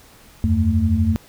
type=tone cluster; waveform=sine; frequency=82.3 / 94.5 / 222.7 Hz; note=E2 / F#2 / A3; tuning=-2 / +37 / +21 cents; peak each=-19 dBFS; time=0.44-1.16 s; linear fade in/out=0 ms; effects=pink hiss -48 dBFS RMS until 1.28 s